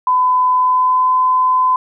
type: tone with pitch glide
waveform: sine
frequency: 1008 to 1017.9 Hz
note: B5 to C6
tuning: +35 to -48 cents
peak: -10 dBFS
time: 0.07-1.76 s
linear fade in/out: 2 ms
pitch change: +17 cents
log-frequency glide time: 0.53-1.12 s
effects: none